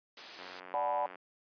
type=noise; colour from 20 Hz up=white; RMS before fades=-45 dBFS; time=0.17-0.6 s; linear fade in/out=2 ms
type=click train; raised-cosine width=0.5 ms; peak=-31 dBFS; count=71; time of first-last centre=0.39-1.156 s; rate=91.4 Hz
type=chord; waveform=sine; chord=B minor seventh; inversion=first; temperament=equal with one note detuned; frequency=587.3 / 740 / 860.4 / 987.8 Hz; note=D5 / F#5 / A5 / B5; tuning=0 / 0 / -39 / 0 cents; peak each=-35 dBFS; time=0.74-1.06 s; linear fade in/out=0 ms
effects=high-pass 300 Hz 12 dB/octave + resampled to 11025 Hz